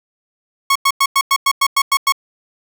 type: tone bursts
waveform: sawtooth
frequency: 1100 Hz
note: C#6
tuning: 14 cents flat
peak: -7 dBFS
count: 10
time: 0.7-2.123 s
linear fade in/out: 5 ms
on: 55 ms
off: 97 ms
effects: none